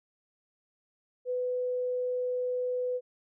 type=tone; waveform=sine; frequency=499.1 Hz; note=B4; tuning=18 cents sharp; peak=-28 dBFS; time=1.25-3.01 s; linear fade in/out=50 ms; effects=none